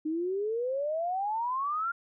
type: exponential sweep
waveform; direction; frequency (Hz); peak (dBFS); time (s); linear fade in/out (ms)
sine; up; 303.5 to 1411; -28; 0.05-1.92; 10
effects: none